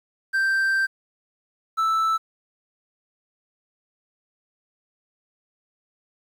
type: tone pair in turn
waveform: triangle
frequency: 1568 / 1318.5 Hz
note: G6 / E6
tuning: 0 / 0 cents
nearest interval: minor third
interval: 300 cents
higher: first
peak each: -17 dBFS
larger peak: neither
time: 0.33-0.87 / 1.77-2.18 s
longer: first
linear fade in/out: 20 ms
effects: 9-bit